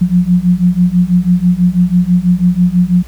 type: beating tone pair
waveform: sine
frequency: 175.2 / 181.3 Hz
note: F3 / F#3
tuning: +6 / -35 cents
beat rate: 6.1 Hz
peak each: -11 / -10 dBFS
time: 0.01-3.03 s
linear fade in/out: 10 ms
effects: added 60 Hz sine -30 dBFS peak until 3.07 s + pink hiss -42 dBFS RMS until 3.07 s